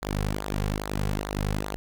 sawtooth tone with flanger, 50.8 Hz, G#1, 38 cents flat, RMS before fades -29 dBFS, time 0.02-1.76 s, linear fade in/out 0 ms, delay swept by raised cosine 0.34 to 3.34 ms, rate 2.4 Hz, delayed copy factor -0.75, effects none

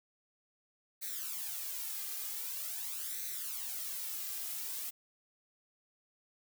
blue noise with flanger, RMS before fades -40 dBFS, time 1.01-4.91 s, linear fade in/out 20 ms, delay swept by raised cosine 0.49 to 2.49 ms, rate 0.45 Hz, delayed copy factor +0.75, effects none

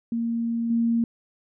sine tone with level steps, 231.8 Hz, A#3, 10 cents flat, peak -23 / -19 dBFS, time 0.12-1.04 s, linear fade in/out 2 ms, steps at 0.7 s, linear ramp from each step 5 ms, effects none

